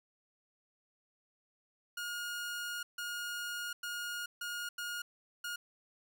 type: tone bursts at uneven times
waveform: sawtooth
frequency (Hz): 1430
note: F6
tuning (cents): +41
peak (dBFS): -34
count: 6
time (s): 1.97-2.83 / 2.98-3.73 / 3.83-4.26 / 4.41-4.69 / 4.78-5.02 / 5.44-5.56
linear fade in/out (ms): 5
effects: none